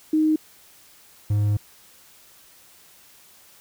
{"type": "tone pair in turn", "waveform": ["sine", "triangle"], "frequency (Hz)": [311.1, 103.82], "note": ["D#4", "G#2"], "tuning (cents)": [0, 0], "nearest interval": "octave + perfect fifth", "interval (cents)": 1900, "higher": "first", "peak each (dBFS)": -16, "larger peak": "neither", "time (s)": [[0.13, 0.36], [1.3, 1.57]], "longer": "second", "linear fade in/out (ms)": 5, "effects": ["white hiss -52 dBFS RMS until 3.6 s"]}